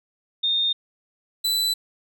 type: tone pair in turn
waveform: sine / 40% pulse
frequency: 3657 / 3986 Hz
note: A#7 / B7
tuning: -34 / +15 cents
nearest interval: minor second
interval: 149 cents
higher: second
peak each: -19 dBFS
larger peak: neither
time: 0.43-0.73 / 1.44-1.74 s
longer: neither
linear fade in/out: 10 ms
effects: none